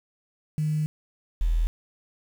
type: tone pair in turn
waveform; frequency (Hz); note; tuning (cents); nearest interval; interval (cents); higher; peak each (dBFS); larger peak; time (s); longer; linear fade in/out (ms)
sine; 153.3 / 41.06; D#3 / E1; -25 / -6; octave + major seventh; 2281; first; -22 / -19; second; 0.58-0.86 / 1.41-1.67; first; 0
effects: tanh soft clip ceiling -15 dBFS + 8-bit